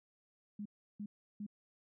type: tone bursts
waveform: sine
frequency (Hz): 206.9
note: G#3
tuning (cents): -6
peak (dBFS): -40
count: 3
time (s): 0.59-1.465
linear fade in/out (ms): 5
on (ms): 65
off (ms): 340
effects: none